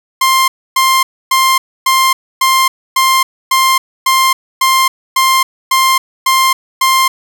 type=tone bursts; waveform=sawtooth; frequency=1054 Hz; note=C6; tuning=12 cents sharp; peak=-4 dBFS; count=13; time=0.21-7.08 s; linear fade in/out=5 ms; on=270 ms; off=280 ms; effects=7-bit